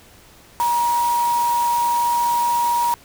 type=tone in noise; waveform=sine; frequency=951 Hz; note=A#5; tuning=34 cents sharp; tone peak=-16 dBFS; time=0.6-2.94 s; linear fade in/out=0 ms; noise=white; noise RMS=-31 dBFS; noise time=0.6-2.94 s; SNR=+12 dB; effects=pink hiss -48 dBFS RMS until 3.04 s